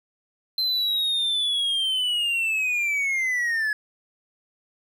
triangle linear sweep, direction down, 4111 to 1690 Hz, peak -20 dBFS, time 0.58-3.73 s, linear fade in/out 2 ms, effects none

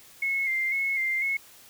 sine tone with vibrato, 2139 Hz, C7, 38 cents sharp, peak -24 dBFS, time 0.22-1.37 s, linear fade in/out 5 ms, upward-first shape square, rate 2 Hz, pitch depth 36 cents each way, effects white hiss -52 dBFS RMS until 1.69 s

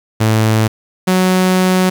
sawtooth tone pair in turn, 110 / 185 Hz, A2 / F#3, 0 / 0 cents, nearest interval major sixth, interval 900 cents, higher second, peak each -6 dBFS, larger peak neither, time 0.2-0.68 / 1.07-1.9 s, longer second, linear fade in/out 10 ms, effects 7-bit

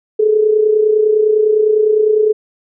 sine tone with amplitude modulation, 428.7 Hz, A4, 45 cents flat, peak -6 dBFS, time 0.19-2.33 s, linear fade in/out 10 ms, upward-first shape sine, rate 29.9 Hz, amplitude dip 60%, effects none

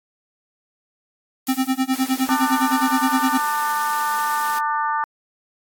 blue noise with exponential decay, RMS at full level -29 dBFS, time 1.47-2.49 s, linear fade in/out 0 ms, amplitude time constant 220 ms
square tone with tremolo, 261.9 Hz, C4, 2 cents sharp, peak -16 dBFS, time 1.48-3.38 s, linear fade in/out 10 ms, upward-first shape sine, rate 9.7 Hz, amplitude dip 100%
white high-pass noise, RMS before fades -33 dBFS, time 1.93-4.59 s, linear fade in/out 5 ms, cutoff 160 Hz, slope 48 dB/octave
harmonic tone, 297.7 Hz, D4, 24 cents sharp, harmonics 3 / 4 / 5 / 6, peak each -22 / -23 / -29 / -32 dBFS, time 2.29-5.04 s, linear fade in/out 0 ms
effects AAC 64 kbps

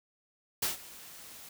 white noise with ADSR envelope, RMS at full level -29 dBFS, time 0.62-1.49 s, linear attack 8 ms, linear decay 140 ms, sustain -20 dB, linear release 4 ms, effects none

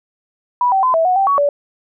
sine tone with pitch steps, 981 / 771 / 1021 / 653 / 734 / 780 / 1125 / 575 Hz, B5 / G5 / C6 / E5 / F#5 / G5 / C#6 / D5, -12 / -29 / -43 / -17 / -14 / -9 / +25 / -37 cents, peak -11 dBFS, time 0.61-1.49 s, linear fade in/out 2 ms, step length 110 ms, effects none

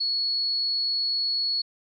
sine tone, 4372 Hz, C#8, 25 cents flat, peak -23 dBFS, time 0-1.62 s, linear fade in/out 10 ms, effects none

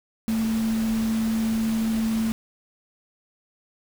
sine tone in noise, 223 Hz, A3, 23 cents sharp, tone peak -21 dBFS, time 0.28-2.32 s, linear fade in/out 0 ms, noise pink, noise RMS -36 dBFS, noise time 0.28-2.32 s, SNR +12 dB, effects none

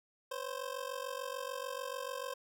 25% pulse ring-modulated tone, 525 Hz, C5, 6 cents sharp, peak -32 dBFS, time 0.31-2.34 s, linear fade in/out 5 ms, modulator 23.4 Hz, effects none

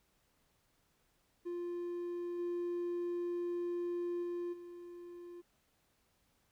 triangle tone with level steps, 349.2 Hz, F4, in tune, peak -35 / -32 / -34 / -45 dBFS, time 1.45-5.42 s, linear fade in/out 20 ms, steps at 2.38 / 4.22 / 4.52 s, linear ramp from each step 20 ms, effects tanh soft clip ceiling -29 dBFS + pink hiss -75 dBFS RMS until 6.51 s

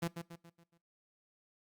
sawtooth tone with echo, 169.2 Hz, E3, 45 cents sharp, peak -29 dBFS, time 0.02-0.08 s, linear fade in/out 10 ms, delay 140 ms, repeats 5, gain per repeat -7 dB, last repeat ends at 0.78 s, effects noise-tail reverb RT60 0.3 s tail -21 dB re dry + Opus 48 kbps

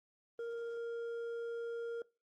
sine tone with hard clipping, 466.2 Hz, A#4, in tune, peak -39 dBFS, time 0.39-2.02 s, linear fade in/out 2 ms, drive 4 dB, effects noise-tail reverb RT60 0.3 s tail -22 dB re dry + Opus 32 kbps

